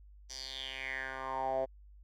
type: tone with band-pass filter sweep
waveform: 10% pulse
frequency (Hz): 132.5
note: C3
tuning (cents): +22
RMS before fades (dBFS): -38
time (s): 0.29-1.66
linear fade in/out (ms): 20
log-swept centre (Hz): 5700 to 580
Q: 5.7
effects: added 50 Hz sine -53 dBFS peak until 2.03 s